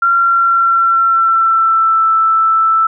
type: tone with pitch glide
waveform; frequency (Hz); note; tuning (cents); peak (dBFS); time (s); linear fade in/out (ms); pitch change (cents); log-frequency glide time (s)
sine; 1375 to 1322.8; F6 to E6; -27 to +6; -8; 0.02-2.87; 5; -67; 0.12-2.1
effects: none